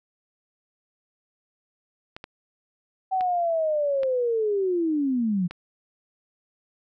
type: clicks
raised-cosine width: 0.3 ms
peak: -21 dBFS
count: 5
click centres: 2.165 / 2.241 / 3.209 / 4.033 / 5.51 s
type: linear sweep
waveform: sine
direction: down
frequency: 766 to 169.2 Hz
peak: -21 dBFS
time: 3.11-5.48 s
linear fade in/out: 20 ms
effects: none